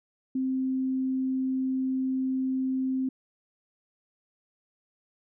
sine tone, 261.6 Hz, C4, in tune, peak -25 dBFS, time 0.35-3.09 s, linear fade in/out 5 ms, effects none

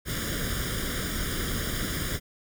pink noise with comb filter, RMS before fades -30 dBFS, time 0.05-2.2 s, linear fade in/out 50 ms, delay 0.58 ms, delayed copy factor +0.85, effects none

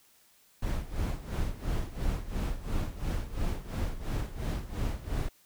brown noise with tremolo, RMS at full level -29 dBFS, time 0.62-5.29 s, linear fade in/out 5 ms, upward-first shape sine, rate 2.9 Hz, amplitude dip 80%, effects white hiss -63 dBFS RMS until 5.45 s

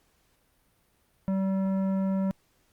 sine tone with tanh clipping, 192.2 Hz, G3, 34 cents flat, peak -26 dBFS, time 1.28-2.31 s, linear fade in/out 0 ms, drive 12 dB, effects pink hiss -68 dBFS RMS until 2.72 s + Opus 48 kbps

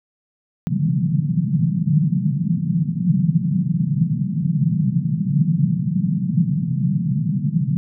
pink band-pass noise, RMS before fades -19 dBFS, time 0.67-7.77 s, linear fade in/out 0 ms, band 140 to 190 Hz, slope 48 dB/octave, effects none

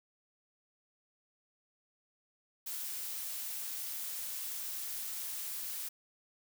blue noise, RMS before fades -40 dBFS, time 2.66-5.89 s, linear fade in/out 10 ms, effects none

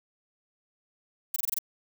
violet noise bursts, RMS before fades -27 dBFS, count 6, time 1.34-1.587 s, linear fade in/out 5 ms, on 22 ms, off 23 ms, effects none

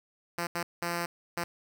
5% pulse tone bursts at uneven times, 171.9 Hz, F3, 27 cents flat, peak -19 dBFS, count 4, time 0.38-0.47 / 0.55-0.63 / 0.82-1.06 / 1.37-1.44 s, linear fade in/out 5 ms, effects none

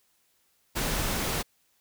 pink noise, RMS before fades -29 dBFS, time 0.75-1.43 s, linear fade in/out 20 ms, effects white hiss -69 dBFS RMS until 1.8 s

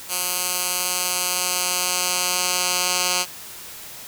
10% pulse tone with band-pass filter sweep, 180.4 Hz, F#3, 44 cents flat, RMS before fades -23 dBFS, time 0.08-3.26 s, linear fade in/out 50 ms, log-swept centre 11000 to 6400 Hz, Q 0.82, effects white hiss -38 dBFS RMS until 4.07 s

